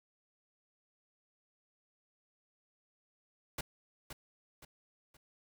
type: noise with echo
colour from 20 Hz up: pink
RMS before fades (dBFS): -38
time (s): 3.58-3.61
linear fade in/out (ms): 5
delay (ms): 520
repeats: 3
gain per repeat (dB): -8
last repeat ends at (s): 5.17
effects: none